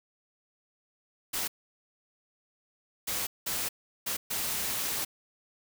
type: noise bursts at uneven times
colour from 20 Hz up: white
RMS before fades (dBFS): -32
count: 5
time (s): 1.33-1.48 / 3.07-3.27 / 3.46-3.69 / 4.06-4.17 / 4.3-5.05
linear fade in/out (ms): 10
effects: none